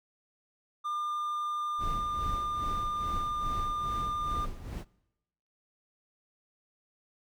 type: tone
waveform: triangle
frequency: 1202 Hz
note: D6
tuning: 40 cents sharp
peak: -29 dBFS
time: 0.84-4.46 s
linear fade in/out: 20 ms
type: noise with tremolo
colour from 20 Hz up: brown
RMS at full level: -35 dBFS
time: 1.78-4.85 s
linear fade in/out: 50 ms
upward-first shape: sine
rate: 2.4 Hz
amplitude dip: 65%
effects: noise-tail reverb RT60 0.9 s tail -22 dB re dry